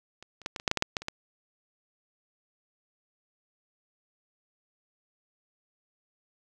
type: clicks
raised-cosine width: 0.2 ms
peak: -28 / -30 / -14 / -16 / -24 / -7 / -7 / -10 / -6 / -11 / -25 / -14 dBFS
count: 12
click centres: 0.226 / 0.417 / 0.461 / 0.562 / 0.599 / 0.678 / 0.714 / 0.773 / 0.824 / 0.968 / 1.02 / 1.084 s
effects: none